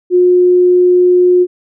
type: tone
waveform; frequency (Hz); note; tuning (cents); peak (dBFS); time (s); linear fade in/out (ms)
sine; 359.6; F#4; -49; -5; 0.1-1.47; 50
effects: none